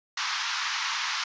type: band-pass noise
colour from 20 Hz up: pink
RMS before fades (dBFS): -30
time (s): 0.17-1.24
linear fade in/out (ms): 5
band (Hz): 950 to 6200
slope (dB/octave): 48
effects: resampled to 16000 Hz